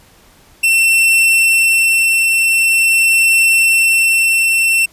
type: tone with tremolo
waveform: 45% pulse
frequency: 2695 Hz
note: E7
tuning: 38 cents sharp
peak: -8 dBFS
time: 0.63-4.86 s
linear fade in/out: 10 ms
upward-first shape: triangle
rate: 0.45 Hz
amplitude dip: 25%
effects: pink hiss -47 dBFS RMS until 4.92 s + resampled to 32000 Hz